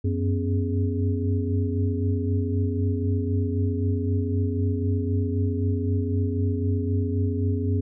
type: tone cluster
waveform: sine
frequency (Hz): 94.4 / 98.3 / 247.6 / 274.8 / 415.8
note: F#2 / G2 / B3 / C#4 / G#4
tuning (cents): +35 / +5 / +5 / -15 / +2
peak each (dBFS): -23 / -32 / -30 / -31 / -32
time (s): 0.04-7.81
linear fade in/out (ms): 10
effects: none